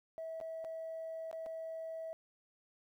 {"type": "tone with dropouts", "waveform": "sine", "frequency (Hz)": 649, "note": "E5", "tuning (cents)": -27, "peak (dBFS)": -39, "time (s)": [0.18, 2.13], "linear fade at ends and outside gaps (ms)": 0, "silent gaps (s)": [[0.402, 0.412], [0.643, 0.648], [1.313, 1.329], [1.461, 1.465]], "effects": ["tanh soft clip ceiling -37 dBFS", "12-bit"]}